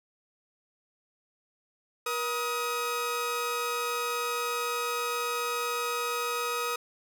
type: tone pair together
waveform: sawtooth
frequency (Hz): 478.1 / 1259.2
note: A#4 / D#6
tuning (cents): +44 / +20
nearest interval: octave + perfect fourth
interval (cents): 1676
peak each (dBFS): -29 / -27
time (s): 2.06-6.76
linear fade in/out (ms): 5
effects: none